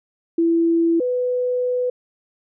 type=tone pair in turn; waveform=sine; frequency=333.6 / 497.4 Hz; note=E4 / B4; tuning=+21 / +12 cents; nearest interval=perfect fifth; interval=691 cents; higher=second; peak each=-14 / -18 dBFS; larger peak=first; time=0.38-1 / 1-1.9 s; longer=second; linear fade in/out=5 ms; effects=none